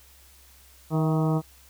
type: harmonic tone with a mistuned harmonic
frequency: 157.4 Hz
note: D#3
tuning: 20 cents sharp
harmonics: 1 / 2 / 3 / 4 / 5 / 6 / 7 / 8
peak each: -22 / -28 / -32 / -34 / -36 / -38 / -39 / -40 dBFS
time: 0.9-1.42 s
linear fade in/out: 50 ms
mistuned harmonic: 4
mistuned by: +48 cents
effects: added 66 Hz sine -55 dBFS peak until 1.69 s + white hiss -55 dBFS RMS until 1.69 s